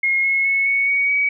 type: tone with pitch steps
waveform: sine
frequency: 2152 / 2174 / 2197 / 2220 / 2243 / 2267 Hz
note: C7 / C#7 / C#7 / C#7 / C#7 / C#7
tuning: +48 / -34 / -16 / +2 / +20 / +38 cents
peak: -15 dBFS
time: 0.03-1.29 s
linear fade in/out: 5 ms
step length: 210 ms
effects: none